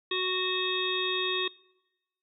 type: harmonic tone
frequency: 370 Hz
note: F#4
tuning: in tune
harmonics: 1 / 3 / 5 / 7 / 9 / 10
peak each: -32 / -36 / -37 / -35 / -36 / -32 dBFS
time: 0.11-1.48 s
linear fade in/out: 5 ms
effects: noise-tail reverb RT60 1.0 s tail -24 dB re dry